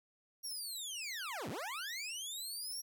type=linear two-way sweep; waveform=20% pulse; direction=down then up; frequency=5700 to 85.8 to 5700 Hz; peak=-35 dBFS; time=0.43-2.82 s; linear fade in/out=20 ms; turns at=1.49 s; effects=none